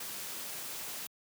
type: noise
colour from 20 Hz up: white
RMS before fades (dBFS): -41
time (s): 0-1.07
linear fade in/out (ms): 5
effects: high-pass 100 Hz 12 dB/octave